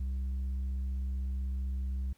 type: tone with tanh clipping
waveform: sine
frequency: 65.41 Hz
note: C2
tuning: in tune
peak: -32 dBFS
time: 0-2.13 s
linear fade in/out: 5 ms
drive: 4 dB
effects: pink hiss -68 dBFS RMS until 2.17 s